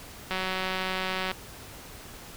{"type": "click train", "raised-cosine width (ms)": 0.3, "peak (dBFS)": -14, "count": 189, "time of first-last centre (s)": [0.31, 1.315], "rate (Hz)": 187, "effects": ["pink hiss -45 dBFS RMS until 2.36 s"]}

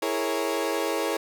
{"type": "chord", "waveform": "30% pulse", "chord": "A# half-diminished seventh", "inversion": "second", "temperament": "equal", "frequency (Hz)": [329.6, 415.3, 466.2, 554.4], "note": ["E4", "G#4", "A#4", "C#5"], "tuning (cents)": [0, 0, 0, 0], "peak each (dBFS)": -28, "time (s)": [0.02, 1.17], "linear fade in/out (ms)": 5, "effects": []}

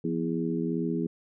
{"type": "harmonic tone with a mistuned harmonic", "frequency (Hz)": 82.41, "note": "E2", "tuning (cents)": 0, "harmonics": [2, 3, 4, 5], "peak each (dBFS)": [-31, -31, -32, -34], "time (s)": [0.04, 1.07], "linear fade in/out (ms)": 5, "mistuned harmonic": 2, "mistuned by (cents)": 72, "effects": []}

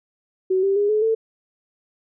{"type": "tone with pitch steps", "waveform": "sine", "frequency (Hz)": [375.3, 391.9, 409.3, 427.4, 446.3], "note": ["F#4", "G4", "G#4", "G#4", "A4"], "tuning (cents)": [25, 0, -25, 50, 25], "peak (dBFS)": -16, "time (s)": [0.5, 1.15], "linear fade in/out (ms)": 10, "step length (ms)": 130, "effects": []}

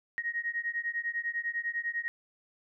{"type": "beating tone pair", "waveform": "sine", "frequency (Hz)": [1871, 1881], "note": ["A#6", "A#6"], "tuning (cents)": [6, 15], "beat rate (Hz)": 10, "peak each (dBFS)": [-34, -34], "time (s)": [0.18, 2.08], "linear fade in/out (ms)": 0, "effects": []}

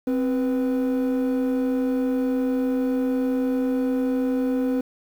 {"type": "tone pair together", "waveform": "triangle", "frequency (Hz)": [261.4, 493.4], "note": ["C4", "B4"], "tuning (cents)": [-1, -2], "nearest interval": "major seventh", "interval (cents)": 1099, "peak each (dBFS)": [-18, -24], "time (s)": [0.07, 4.81], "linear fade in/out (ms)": 5, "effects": ["tanh soft clip ceiling -15 dBFS", "8-bit"]}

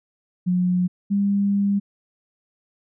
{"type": "tone pair in turn", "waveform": "sine", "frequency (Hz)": [180.2, 200.4], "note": ["F#3", "G3"], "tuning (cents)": [-45, 38], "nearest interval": "major second", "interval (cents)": 183, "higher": "second", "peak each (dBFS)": -17, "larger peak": "neither", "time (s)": [[0.46, 0.88], [1.1, 1.8]], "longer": "second", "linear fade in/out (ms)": 20, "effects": []}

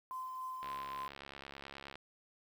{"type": "tone with tremolo", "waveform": "sine", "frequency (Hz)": 1031, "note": "C6", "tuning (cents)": -26, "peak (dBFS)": -39, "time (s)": [0.11, 1.08], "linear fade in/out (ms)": 0, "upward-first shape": "sine", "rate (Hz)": 3.6, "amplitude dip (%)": 25}
{"type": "click train", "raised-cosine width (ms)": 0.3, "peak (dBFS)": -31, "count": 93, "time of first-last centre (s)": [0.63, 1.956], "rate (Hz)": 69.4}
{"effects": ["10-bit"]}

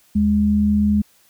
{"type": "tone pair together", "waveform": "sine", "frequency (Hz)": [77.8, 207.7], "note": ["D#2", "G#3"], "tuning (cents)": [0, 0], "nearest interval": "octave + perfect fourth", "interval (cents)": 1700, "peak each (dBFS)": [-22, -14], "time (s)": [0.15, 1.02], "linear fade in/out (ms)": 10, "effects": ["white hiss -56 dBFS RMS until 1.29 s"]}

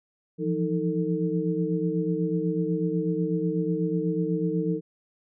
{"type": "tone cluster", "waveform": "sine", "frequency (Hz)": [167.6, 175.7, 313.5, 448.5], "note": ["E3", "F3", "D#4", "A4"], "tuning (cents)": [29, 11, 13, 33], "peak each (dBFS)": -29, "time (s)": [0.38, 4.81], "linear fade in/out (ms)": 50, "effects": []}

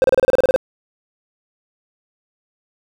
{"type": "tone bursts", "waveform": "triangle", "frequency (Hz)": 520, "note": "C5", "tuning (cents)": -11, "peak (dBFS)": -7, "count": 11, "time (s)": [0.02, 0.561], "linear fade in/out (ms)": 0, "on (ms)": 21, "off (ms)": 31, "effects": []}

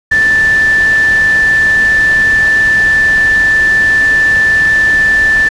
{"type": "tone in noise", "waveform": "sine", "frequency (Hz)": 1763, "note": "A6", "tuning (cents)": 3, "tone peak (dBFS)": -6, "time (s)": [0.11, 5.49], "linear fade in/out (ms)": 10, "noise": "pink", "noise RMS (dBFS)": -23, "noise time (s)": [0.11, 5.49], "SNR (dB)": 14, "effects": ["low-pass 7000 Hz 12 dB/octave"]}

